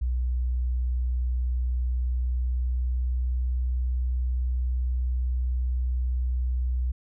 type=tone with pitch glide; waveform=sine; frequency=61.74 to 62.28 Hz; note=B1 to B1; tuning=0 to +15 cents; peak=-23 dBFS; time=0.01-6.92 s; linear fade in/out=10 ms; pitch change=+15 cents; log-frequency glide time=1.82-3.58 s; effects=none